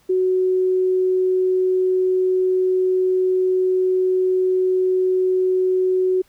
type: tone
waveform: sine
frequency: 371 Hz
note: F#4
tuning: 5 cents sharp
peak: -15 dBFS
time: 0.09-6.22 s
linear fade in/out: 10 ms
effects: pink hiss -58 dBFS RMS until 6.28 s